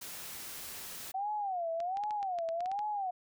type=noise; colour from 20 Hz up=white; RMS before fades=-44 dBFS; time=0.01-1.12 s; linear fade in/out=10 ms
type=tone with vibrato; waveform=sine; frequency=746 Hz; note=F#5; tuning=14 cents sharp; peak=-32 dBFS; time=1.14-3.11 s; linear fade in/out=10 ms; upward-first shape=sine; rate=1.3 Hz; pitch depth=220 cents each way
type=clicks; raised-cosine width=0.2 ms; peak=-30 dBFS; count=11; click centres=1.803 / 1.971 / 2.037 / 2.108 / 2.229 / 2.387 / 2.489 / 2.606 / 2.659 / 2.716 / 2.791 s
effects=none